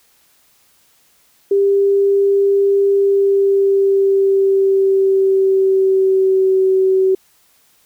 sine tone with pitch glide, 397.2 to 379.3 Hz, G4 to F#4, +23 to +43 cents, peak -10 dBFS, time 1.51-7.15 s, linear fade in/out 5 ms, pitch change -80 cents, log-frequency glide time 2.9-6.62 s, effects white hiss -55 dBFS RMS until 7.85 s

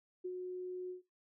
sine tone with ADSR envelope, 364.7 Hz, F#4, 25 cents flat, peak -36 dBFS, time 0.24-1.02 s, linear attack 14 ms, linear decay 62 ms, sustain -3 dB, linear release 120 ms, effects noise-tail reverb RT60 0.2 s tail -18 dB re dry

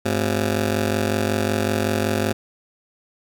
15% pulse ring-modulated tone, 155.56 Hz, D#3, in tune, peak -10 dBFS, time 0.05-2.33 s, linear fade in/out 10 ms, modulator 55.1 Hz, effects none

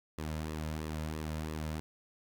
sawtooth tone with flanger, 77.78 Hz, D#2, in tune, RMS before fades -38 dBFS, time 0.18-1.8 s, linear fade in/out 0 ms, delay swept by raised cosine 1.3 to 2.7 ms, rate 3 Hz, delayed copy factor -0.55, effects none

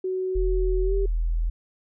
sine tone with pitch glide, 373.2 to 392.7 Hz, F#4 to G4, +15 to +3 cents, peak -24 dBFS, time 0.04-1.06 s, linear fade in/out 5 ms, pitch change +88 cents, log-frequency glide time 0.83-0.94 s
sine tone, 41.24 Hz, E1, 2 cents sharp, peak -21 dBFS, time 0.35-1.5 s, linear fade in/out 10 ms
effects none

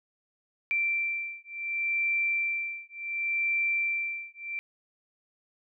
sine beating tone pair, 2349 / 2349.69 Hz, D7 / D7, 0 / 0 cents, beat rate 0.69 Hz, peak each -30 dBFS, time 0.71-4.59 s, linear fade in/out 0 ms, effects none

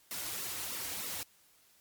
white noise with flanger, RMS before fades -39 dBFS, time 0.11-1.23 s, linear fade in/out 0 ms, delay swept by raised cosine 1.2 to 5.2 ms, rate 3.2 Hz, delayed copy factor -0.9, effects white hiss -65 dBFS RMS until 1.8 s + MP3 96 kbps

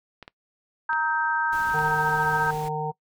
clicks, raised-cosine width 0.3 ms, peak -25 dBFS, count 5, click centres 0.227 / 0.279 / 0.931 / 1.698 / 1.79 s
sine chord, Eb major, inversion second, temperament equal with one note detuned, 932.3 / 1275.8 / 1568 Hz, Bb5 / Eb6 / G6, 0 / +43 / 0 cents, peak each -25 / -30 / -25 dBFS, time 0.89-2.51 s, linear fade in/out 5 ms
pink noise, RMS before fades -41 dBFS, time 1.52-2.69 s, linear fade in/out 10 ms
harmonic tone, 153 Hz, D#3, 29 cents flat, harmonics 1 / 3 / 5 / 6, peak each -31 / -31 / -31 / -31 dBFS, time 1.73-2.92 s, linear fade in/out 20 ms
effects noise-tail reverb RT60 0.1 s tail -22 dB re dry

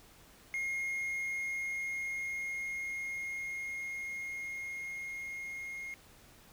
triangle tone with level ramp, 2143 Hz, C7, 41 cents sharp, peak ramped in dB -31 to -38 dBFS, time 0.54-5.94 s, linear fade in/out 0 ms, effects pink hiss -59 dBFS RMS until 6.52 s

